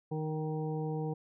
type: harmonic tone with a mistuned harmonic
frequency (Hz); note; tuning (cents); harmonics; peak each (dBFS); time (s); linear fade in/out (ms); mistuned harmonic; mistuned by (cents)
155.56; D#3; 0; 1 / 2 / 3 / 5 / 6; -34 / -41 / -38 / -44 / -51; 0.11-1.14; 10; 6; +20
effects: none